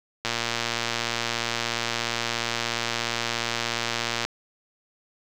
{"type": "click train", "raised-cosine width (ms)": 0.2, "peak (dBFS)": -8, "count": 469, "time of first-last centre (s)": [0.25, 4.25], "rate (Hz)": 117, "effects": ["7-bit"]}